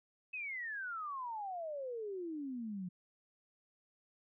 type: exponential sweep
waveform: sine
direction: down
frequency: 2600 to 174.61 Hz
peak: -39 dBFS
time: 0.33-2.89 s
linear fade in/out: 10 ms
effects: none